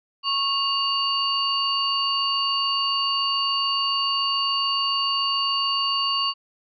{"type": "tone cluster", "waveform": "sine", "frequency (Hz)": [1101, 2827, 4547], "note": ["C#6", "F7", "C#8"], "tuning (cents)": [-12, 20, 43], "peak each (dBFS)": -25, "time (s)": [0.23, 6.34], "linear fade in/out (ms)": 50, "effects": []}